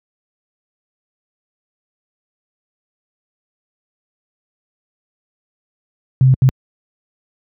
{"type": "tone bursts at uneven times", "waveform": "sine", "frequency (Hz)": 130.81, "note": "C3", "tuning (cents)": 0, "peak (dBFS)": -6, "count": 2, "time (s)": [[6.21, 6.34], [6.42, 6.49]], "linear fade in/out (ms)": 0, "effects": ["high-pass 80 Hz 12 dB/octave"]}